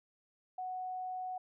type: tone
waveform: sine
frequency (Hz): 740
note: F#5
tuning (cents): 0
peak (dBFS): -37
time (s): 0.58-1.38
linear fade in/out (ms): 5
effects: none